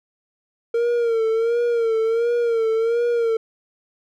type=tone with vibrato; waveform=triangle; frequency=460.8 Hz; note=A#4; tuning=20 cents flat; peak=-15 dBFS; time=0.74-3.37 s; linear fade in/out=5 ms; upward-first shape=sine; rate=1.4 Hz; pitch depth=63 cents each way; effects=none